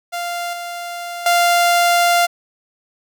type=tone with level steps; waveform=sawtooth; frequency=696 Hz; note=F5; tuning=6 cents flat; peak=-18 / -22 / -8 dBFS; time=0.12-2.27 s; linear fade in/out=20 ms; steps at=0.53 / 1.26 s; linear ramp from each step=2 ms; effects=none